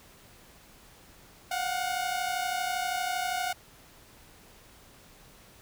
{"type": "tone pair together", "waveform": "sawtooth", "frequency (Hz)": [713.4, 746], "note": ["F5", "F#5"], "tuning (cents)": [37, 14], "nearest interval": "minor second", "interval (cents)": 77, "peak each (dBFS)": -28, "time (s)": [1.51, 3.53], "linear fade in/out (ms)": 5, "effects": ["pink hiss -55 dBFS RMS until 5.61 s"]}